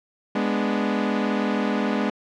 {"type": "chord", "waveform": "sawtooth", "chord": "G# diminished", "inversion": "none", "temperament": "equal", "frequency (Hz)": [207.7, 246.9, 293.7], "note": ["G#3", "B3", "D4"], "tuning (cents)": [0, 0, 0], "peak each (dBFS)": [-20, -22, -24], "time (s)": [0.35, 2.1], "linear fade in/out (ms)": 5, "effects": ["low-pass 3000 Hz 12 dB/octave"]}